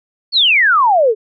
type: exponential sweep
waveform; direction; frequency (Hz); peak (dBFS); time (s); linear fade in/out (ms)
sine; down; 4556 to 410; -8; 0.32-1.15; 50
effects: none

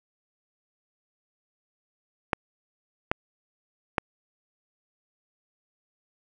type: clicks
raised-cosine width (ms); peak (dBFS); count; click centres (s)
0.5; -7; 3; 2.332 / 3.115 / 3.982
effects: none

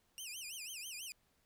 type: tone with vibrato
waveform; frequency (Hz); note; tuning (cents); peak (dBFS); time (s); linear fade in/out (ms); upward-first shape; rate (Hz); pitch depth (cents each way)
15% pulse; 2746; F7; -30; -37; 0.18-1.12; 0; sine; 6.1; 240
effects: pink hiss -75 dBFS RMS until 1.45 s

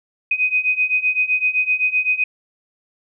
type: beating tone pair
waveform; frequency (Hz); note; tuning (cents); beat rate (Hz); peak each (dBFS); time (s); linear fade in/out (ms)
sine; 2500 / 2507.8; D#7 / D#7; +8 / +13; 7.8; -20 / -18; 0.31-2.24; 5
effects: none

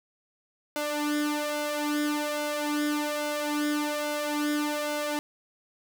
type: tone with flanger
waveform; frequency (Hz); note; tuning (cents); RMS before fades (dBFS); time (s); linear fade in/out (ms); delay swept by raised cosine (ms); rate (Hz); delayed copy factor
sawtooth; 296.6; D4; +17; -29; 0.76-5.19; 0; 1.4 to 2.8; 1.2; +0.75
effects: none

